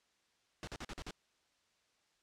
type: noise bursts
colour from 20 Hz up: pink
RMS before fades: -44 dBFS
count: 6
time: 0.63-1.108 s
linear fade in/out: 0 ms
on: 43 ms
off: 44 ms
effects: white hiss -75 dBFS RMS until 2.22 s + low-pass 6000 Hz 12 dB/octave